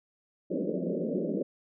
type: band-pass noise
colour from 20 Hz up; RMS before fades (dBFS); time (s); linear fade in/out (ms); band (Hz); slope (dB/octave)
pink; -31; 0.5-1.43; 10; 170 to 590; 96
effects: none